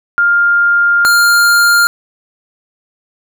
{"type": "tone pair in turn", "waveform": ["sine", "square"], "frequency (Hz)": [1403, 1403], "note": ["F6", "F6"], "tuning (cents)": [8, 8], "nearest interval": "unison", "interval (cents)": 0, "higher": "neither", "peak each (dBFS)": -7, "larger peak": "neither", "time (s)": [[0.18, 1.05], [1.05, 1.87]], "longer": "first", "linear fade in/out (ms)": 0, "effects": []}